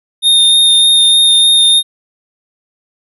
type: tone with vibrato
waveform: square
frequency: 3663 Hz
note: A#7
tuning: 31 cents flat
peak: -6 dBFS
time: 0.22-1.83 s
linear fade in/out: 50 ms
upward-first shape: sine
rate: 3.3 Hz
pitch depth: 11 cents each way
effects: none